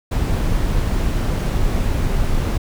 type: noise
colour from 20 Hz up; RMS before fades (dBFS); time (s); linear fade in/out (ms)
brown; -18; 0.11-2.58; 10
effects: none